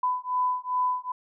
sine beating tone pair, 1000 / 1002.5 Hz, B5 / B5, +21 / +26 cents, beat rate 2.5 Hz, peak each -27 dBFS, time 0.03-1.12 s, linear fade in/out 5 ms, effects none

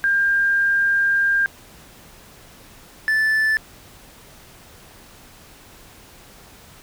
sine / triangle tone pair in turn, 1600 / 1753.2 Hz, G6 / A6, +35 / -7 cents, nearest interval major second, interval 158 cents, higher second, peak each -15 / -14 dBFS, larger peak second, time 0.04-1.46 / 3.08-3.57 s, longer first, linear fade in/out 0 ms, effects pink hiss -46 dBFS RMS until 6.82 s

